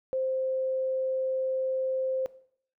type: tone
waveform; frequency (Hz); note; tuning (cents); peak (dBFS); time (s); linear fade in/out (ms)
sine; 523.3; C5; 0; -26; 0.13-2.26; 0
effects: noise-tail reverb RT60 0.6 s tail -18 dB re dry